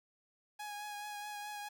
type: tone with vibrato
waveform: sawtooth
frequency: 830.6 Hz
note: G#5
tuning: in tune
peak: -38 dBFS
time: 0.59-1.69 s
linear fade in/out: 10 ms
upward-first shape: triangle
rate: 4.7 Hz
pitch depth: 23 cents each way
effects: 11-bit